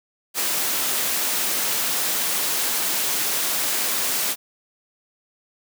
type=noise; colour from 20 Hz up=white; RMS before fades=-23 dBFS; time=0.34-4.36 s; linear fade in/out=50 ms; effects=high-pass 200 Hz 12 dB/octave